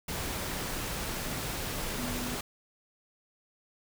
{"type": "tone in noise", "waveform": "sine", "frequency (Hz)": 245.1, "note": "B3", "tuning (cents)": -13, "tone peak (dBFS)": -37, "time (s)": [1.98, 2.35], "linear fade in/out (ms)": 5, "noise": "pink", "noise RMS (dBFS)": -35, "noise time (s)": [0.08, 2.41], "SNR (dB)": -5, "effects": []}